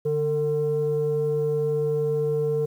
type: tone pair together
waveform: sine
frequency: 146.83 / 451.1 Hz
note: D3 / A4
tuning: 0 / +43 cents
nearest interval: octave + perfect fifth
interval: 1943 cents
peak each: -26 / -21 dBFS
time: 0.05-2.66 s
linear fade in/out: 10 ms
effects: tanh soft clip ceiling -16 dBFS + 9-bit